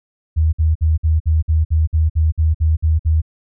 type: tone bursts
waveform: sine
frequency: 79.1 Hz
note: D#2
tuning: 29 cents sharp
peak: -11 dBFS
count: 13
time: 0.36-3.218 s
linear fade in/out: 20 ms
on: 170 ms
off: 54 ms
effects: none